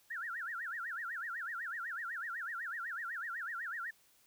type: tone with vibrato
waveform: sine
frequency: 1600 Hz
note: G6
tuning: 35 cents sharp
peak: -38 dBFS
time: 0.1-3.91 s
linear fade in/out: 10 ms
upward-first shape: sine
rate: 8 Hz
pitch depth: 300 cents each way
effects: white hiss -68 dBFS RMS until 4.26 s